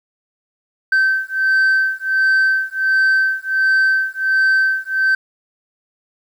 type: beating tone pair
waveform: sine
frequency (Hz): 1547 / 1548.4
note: G6 / G6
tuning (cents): -23 / -22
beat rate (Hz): 1.4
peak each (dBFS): -14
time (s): 0.92-5.15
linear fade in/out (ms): 5
effects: tanh soft clip ceiling -10 dBFS + 8-bit